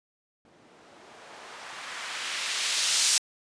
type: noise with low-pass filter sweep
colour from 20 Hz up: violet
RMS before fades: -31 dBFS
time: 0.45-3.18 s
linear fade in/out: 2 ms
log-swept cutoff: 270 to 6000 Hz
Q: 0.84
effects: resampled to 22050 Hz